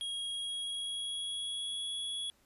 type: tone with pitch glide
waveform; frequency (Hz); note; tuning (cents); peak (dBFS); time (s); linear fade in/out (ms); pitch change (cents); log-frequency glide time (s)
square; 3288 to 3359; G#7 to G#7; -18 to +19; -36; 0.01-2.3; 0; +37; 0.28-1.92
effects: pink hiss -69 dBFS RMS until 2.45 s + resampled to 32000 Hz